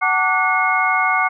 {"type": "tone cluster", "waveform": "sine", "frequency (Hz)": [748, 890, 1164, 1466, 2163], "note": ["F#5", "A5", "D6", "F#6", "C#7"], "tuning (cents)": [19, 20, -16, -16, -43], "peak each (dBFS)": [-21, -25, -19, -22, -19], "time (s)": [0.01, 1.29], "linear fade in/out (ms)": 20, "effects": []}